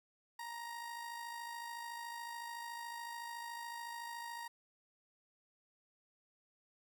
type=tone with amplitude modulation; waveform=30% pulse; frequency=938 Hz; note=A#5; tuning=11 cents sharp; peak=-39 dBFS; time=0.39-4.48 s; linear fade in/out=5 ms; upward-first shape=sine; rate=53.8 Hz; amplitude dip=45%; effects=none